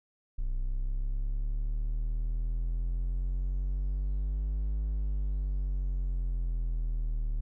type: linear two-way sweep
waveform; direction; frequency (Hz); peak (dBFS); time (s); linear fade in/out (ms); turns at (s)
triangle; up then down; 30.83 to 51.91 to 37.2; -26; 0.38-7.41; 10; 4.82
effects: none